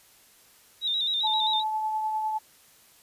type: tone with vibrato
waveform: sine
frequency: 3729 Hz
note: A#7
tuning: in tune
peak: -24 dBFS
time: 0.81-1.64 s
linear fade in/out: 50 ms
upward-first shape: square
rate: 7.6 Hz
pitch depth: 54 cents each way
type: tone with tremolo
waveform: sine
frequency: 867 Hz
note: A5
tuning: 26 cents flat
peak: -24 dBFS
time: 1.23-2.39 s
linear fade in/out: 20 ms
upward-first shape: triangle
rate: 9.9 Hz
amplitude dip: 35%
effects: white hiss -57 dBFS RMS until 3.02 s + resampled to 32000 Hz